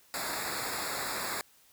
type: noise with comb filter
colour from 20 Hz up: pink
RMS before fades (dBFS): -35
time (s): 0.14-1.41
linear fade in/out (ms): 0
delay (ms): 0.33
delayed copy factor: -1
effects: white hiss -62 dBFS RMS until 1.72 s